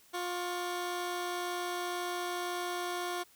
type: tone pair together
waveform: 15% pulse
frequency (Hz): 354.1 / 1124.2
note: F4 / C#6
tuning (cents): +24 / +24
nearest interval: octave + minor sixth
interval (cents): 2000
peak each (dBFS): -28 / -38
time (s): 0.13-3.24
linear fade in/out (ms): 20
effects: white hiss -62 dBFS RMS until 3.35 s